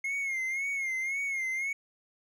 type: tone with vibrato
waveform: triangle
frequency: 2148 Hz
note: C7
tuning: 45 cents sharp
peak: -28 dBFS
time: 0.04-1.73 s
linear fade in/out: 5 ms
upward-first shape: sine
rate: 1.9 Hz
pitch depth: 71 cents each way
effects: none